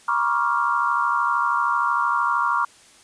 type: tone cluster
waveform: sine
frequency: 956 / 1094 / 1167 / 1392 Hz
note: A#5 / C#6 / D6 / F6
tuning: +43 / -23 / -11 / -6 cents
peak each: -24 dBFS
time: 0.08-2.65 s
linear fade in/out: 5 ms
effects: white hiss -51 dBFS RMS until 3.03 s + resampled to 22050 Hz